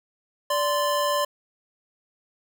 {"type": "tone pair together", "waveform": "square", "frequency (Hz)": [583, 1038.8], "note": ["D5", "C6"], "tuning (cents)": [-13, -13], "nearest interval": "minor seventh", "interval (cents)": 1000, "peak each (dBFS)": -25, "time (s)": [0.5, 1.25], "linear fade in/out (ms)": 5, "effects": []}